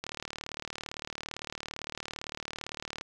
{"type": "click train", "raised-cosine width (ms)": 0.2, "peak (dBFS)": -19, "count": 113, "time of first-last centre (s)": [0.04, 3.011], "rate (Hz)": 37.7, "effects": []}